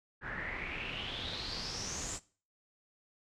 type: noise with low-pass filter sweep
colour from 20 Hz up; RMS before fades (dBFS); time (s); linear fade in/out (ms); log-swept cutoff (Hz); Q
pink; -40; 0.21-2.2; 50; 1600 to 7700; 7
effects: noise-tail reverb RT60 0.4 s tail -20 dB re dry